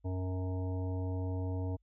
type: harmonic tone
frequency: 92.5 Hz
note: F#2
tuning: in tune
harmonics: 1 / 3 / 5 / 7 / 9 / 10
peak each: -33 / -41 / -45 / -48 / -54 / -54 dBFS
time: 0.04-1.77 s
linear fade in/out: 20 ms
effects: added 50 Hz sine -69 dBFS peak until 1.82 s